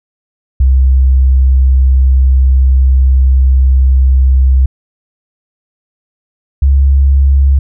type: tone pair in turn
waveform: sine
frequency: 65.41 / 68.49 Hz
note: C2 / C#2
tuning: 0 / -20 cents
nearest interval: minor second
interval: 80 cents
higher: second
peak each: -4 dBFS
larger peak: neither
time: 0.6-4.66 / 6.62-7.59 s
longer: first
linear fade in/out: 5 ms
effects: none